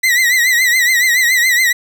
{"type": "tone with vibrato", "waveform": "40% pulse", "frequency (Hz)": 1975.5, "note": "B6", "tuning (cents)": 0, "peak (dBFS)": -9, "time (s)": [0.03, 1.73], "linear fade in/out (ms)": 10, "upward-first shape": "triangle", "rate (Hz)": 7.1, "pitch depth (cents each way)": 110, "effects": []}